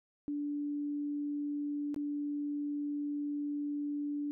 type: tone with dropouts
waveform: sine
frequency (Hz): 291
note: D4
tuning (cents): -16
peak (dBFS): -33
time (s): 0.28-4.31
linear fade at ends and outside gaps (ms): 0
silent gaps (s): 1.944-1.962
effects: none